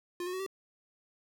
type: tone with pitch steps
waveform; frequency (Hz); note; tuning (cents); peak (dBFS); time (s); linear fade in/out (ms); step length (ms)
square; 352.3 / 363.3 / 374.5 / 386.2; F4 / F#4 / F#4 / G4; +15 / -32 / +21 / -26; -35; 0.2-0.464; 2; 66
effects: none